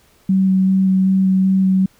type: tone with vibrato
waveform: sine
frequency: 189.8 Hz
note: F#3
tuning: 44 cents sharp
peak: -11 dBFS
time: 0.29-1.86 s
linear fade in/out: 5 ms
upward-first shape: square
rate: 2.6 Hz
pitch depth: 8 cents each way
effects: pink hiss -54 dBFS RMS until 1.99 s